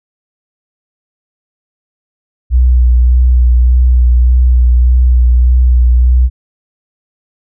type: tone with vibrato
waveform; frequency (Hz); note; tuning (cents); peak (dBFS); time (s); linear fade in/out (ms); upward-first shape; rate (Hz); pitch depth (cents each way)
sine; 61.5; B1; -7; -4; 2.5-6.3; 50; sine; 1.7; 24
effects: none